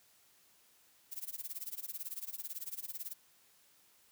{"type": "noise with tremolo", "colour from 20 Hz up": "violet", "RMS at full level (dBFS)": -40, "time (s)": [1.11, 3.14], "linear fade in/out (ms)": 20, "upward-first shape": "sine", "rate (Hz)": 18, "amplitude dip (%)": 95, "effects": ["white hiss -67 dBFS RMS until 4.11 s", "high-pass 60 Hz 12 dB/octave"]}